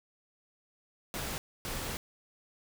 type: noise bursts at uneven times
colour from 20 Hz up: pink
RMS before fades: -37 dBFS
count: 2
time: 1.14-1.38 / 1.65-1.97 s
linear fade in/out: 0 ms
effects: none